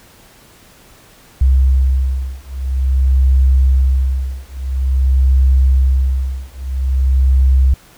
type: beating tone pair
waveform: sine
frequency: 65.5 / 65.99 Hz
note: C2 / C2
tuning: +2 / +15 cents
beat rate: 0.49 Hz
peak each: -13 dBFS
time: 1.41-7.74 s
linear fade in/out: 5 ms
effects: pink hiss -45 dBFS RMS until 7.97 s